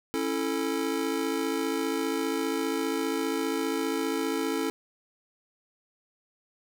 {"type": "chord", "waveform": "square", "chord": "A major", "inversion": "first", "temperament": "just", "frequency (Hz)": [275, 330, 440], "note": ["C#4", "E4", "A4"], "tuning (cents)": [-14, 2, 0], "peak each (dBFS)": -32, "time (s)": [0.14, 4.7], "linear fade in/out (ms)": 0, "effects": []}